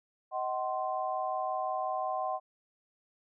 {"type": "chord", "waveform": "sine", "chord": "C diminished", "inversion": "first", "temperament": "just", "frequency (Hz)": [627.9, 753.5, 1046.5], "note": ["Eb5", "Gb5", "C6"], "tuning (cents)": [16, 31, 0], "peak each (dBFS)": [-36, -33, -36], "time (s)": [0.31, 2.4], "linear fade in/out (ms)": 50, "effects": []}